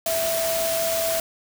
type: tone in noise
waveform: sine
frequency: 659.3 Hz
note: E5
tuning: in tune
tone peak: -23 dBFS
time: 0.06-1.2 s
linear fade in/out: 2 ms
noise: white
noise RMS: -27 dBFS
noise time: 0.06-1.2 s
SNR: +1 dB
effects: none